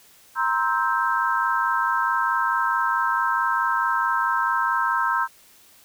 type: chord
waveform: sine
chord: C dominant seventh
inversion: third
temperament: just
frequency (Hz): 941.9 / 1046.5 / 1308.1 / 1569.8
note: Bb5 / C6 / E6 / G6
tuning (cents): +18 / 0 / -14 / +2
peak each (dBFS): -25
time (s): 0.35-5.28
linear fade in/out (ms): 50
effects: white hiss -53 dBFS RMS until 5.84 s